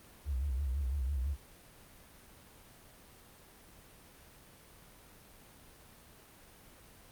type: tone with vibrato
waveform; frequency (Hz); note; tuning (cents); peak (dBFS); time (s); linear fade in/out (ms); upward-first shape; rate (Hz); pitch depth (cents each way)
sine; 67.4; C#2; -48; -31; 0.25-1.37; 50; sine; 6; 140
effects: pink hiss -57 dBFS RMS until 7.11 s + Opus 32 kbps